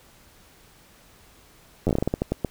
slowing click train, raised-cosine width 2 ms, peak -9 dBFS, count 13, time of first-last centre 1.87-2.447 s, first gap 10 ms, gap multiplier 1.26, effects pink hiss -54 dBFS RMS until 2.5 s

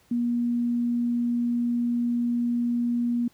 sine tone, 239 Hz, A#3, 43 cents sharp, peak -22 dBFS, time 0.11-3.28 s, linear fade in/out 5 ms, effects pink hiss -61 dBFS RMS until 3.33 s + high-pass 60 Hz 12 dB/octave

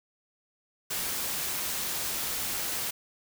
white noise, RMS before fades -32 dBFS, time 0.9-2.91 s, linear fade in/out 10 ms, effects none

